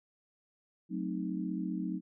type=chord; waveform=sine; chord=F# diminished seventh; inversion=none; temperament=equal; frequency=185 / 220 / 261.6 / 311.1 Hz; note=F#3 / A3 / C4 / Eb4; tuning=0 / 0 / 0 / 0 cents; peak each=-36 / -40 / -40 / -38 dBFS; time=0.89-2.01 s; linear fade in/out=50 ms; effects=none